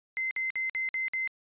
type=tone bursts; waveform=sine; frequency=2069 Hz; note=C7; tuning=20 cents flat; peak=-28 dBFS; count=6; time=0.17-1.275 s; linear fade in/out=0 ms; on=140 ms; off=53 ms; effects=resampled to 8000 Hz